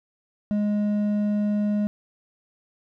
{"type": "tone with hard clipping", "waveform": "sine", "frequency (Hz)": 207.7, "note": "G#3", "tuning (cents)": 0, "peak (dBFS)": -22, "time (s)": [0.51, 1.87], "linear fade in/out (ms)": 0, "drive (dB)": 5, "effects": []}